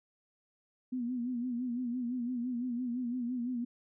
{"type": "tone with vibrato", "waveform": "sine", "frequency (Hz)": 245.1, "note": "B3", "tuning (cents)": -13, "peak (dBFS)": -32, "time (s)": [0.92, 3.65], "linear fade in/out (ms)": 10, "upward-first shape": "sine", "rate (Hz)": 5.9, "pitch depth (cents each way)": 77, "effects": []}